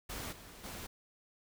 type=noise with level steps; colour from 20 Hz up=pink; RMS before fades=-42 / -53 / -45 dBFS; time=0.09-0.87 s; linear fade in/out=10 ms; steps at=0.31 / 0.63 s; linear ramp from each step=20 ms; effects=none